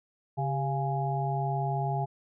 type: harmonic tone with a mistuned harmonic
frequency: 138.59 Hz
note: C#3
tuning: in tune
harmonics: 1 / 3 / 5 / 6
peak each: -29 / -38 / -34 / -33 dBFS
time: 0.37-2.06 s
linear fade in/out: 20 ms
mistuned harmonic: 3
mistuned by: -80 cents
effects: none